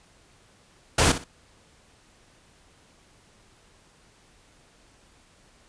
pink noise with echo, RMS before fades -19 dBFS, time 0.98-1.12 s, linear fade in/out 5 ms, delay 61 ms, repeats 2, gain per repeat -12 dB, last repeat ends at 1.242 s, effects pink hiss -58 dBFS RMS until 5.68 s + resampled to 22050 Hz

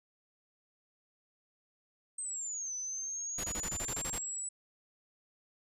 sine linear two-way sweep, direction down then up, 8372 to 6000 to 7930 Hz, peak -36 dBFS, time 2.18-4.49 s, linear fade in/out 5 ms, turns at 2.74 s
pink noise bursts, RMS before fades -40 dBFS, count 10, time 3.38-4.185 s, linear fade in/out 5 ms, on 58 ms, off 25 ms
effects resampled to 32000 Hz

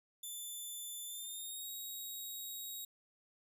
5% pulse tone with pitch glide, 3520 to 3794 Hz, A7 to A#7, 0 to +30 cents, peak -36 dBFS, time 0.23-2.85 s, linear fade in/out 5 ms, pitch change +130 cents, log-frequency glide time 1.06-1.69 s, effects none

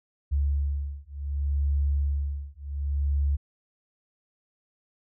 sine beating tone pair, 70.6 / 71.27 Hz, C#2 / C#2, +32 / +49 cents, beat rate 0.67 Hz, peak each -27 dBFS, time 0.31-3.37 s, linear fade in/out 20 ms, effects none

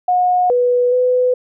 sine tone with pitch steps, 724 / 491.7 / 501 Hz, F#5 / B4 / B4, -38 / -8 / +25 cents, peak -11 dBFS, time 0.08-1.34 s, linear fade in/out 5 ms, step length 420 ms, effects none

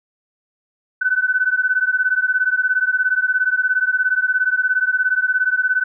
sine beating tone pair, 1499 / 1516 Hz, F#6 / F#6, +22 / +42 cents, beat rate 17 Hz, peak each -18 dBFS, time 1.01-5.84 s, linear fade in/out 10 ms, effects none

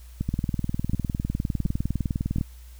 two click trains, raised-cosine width 5 ms, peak -13 / -13 dBFS, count 43 / 4, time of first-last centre 0.29-2.411 / 0.21-2.384 s, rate 19.8 / 1.38 Hz, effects added 60 Hz sine -42 dBFS peak until 2.79 s + white hiss -56 dBFS RMS until 2.79 s

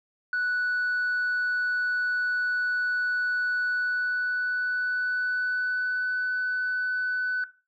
sine tone with pitch glide, 1480 to 1498.9 Hz, F#6 to F#6, 0 to +22 cents, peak -22 dBFS, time 0.33-7.44 s, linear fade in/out 2 ms, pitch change +22 cents, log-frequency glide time 3.65-6.21 s, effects noise-tail reverb RT60 0.3 s tail -17 dB re dry + tanh soft clip ceiling -22 dBFS

